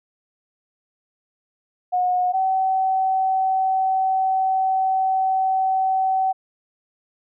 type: tone pair in turn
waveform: sine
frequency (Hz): 726 / 761.1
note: F#5 / F#5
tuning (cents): -33 / +49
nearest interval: minor second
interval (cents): 82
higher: second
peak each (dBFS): -17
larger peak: neither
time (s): 1.92-2.33 / 2.33-6.33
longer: second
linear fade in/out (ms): 20
effects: none